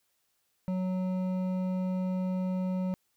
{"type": "tone with hard clipping", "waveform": "triangle", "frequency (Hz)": 185, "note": "F#3", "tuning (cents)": 0, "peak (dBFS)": -30, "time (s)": [0.68, 2.94], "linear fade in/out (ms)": 0, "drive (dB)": 13, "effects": ["white hiss -75 dBFS RMS until 3.16 s"]}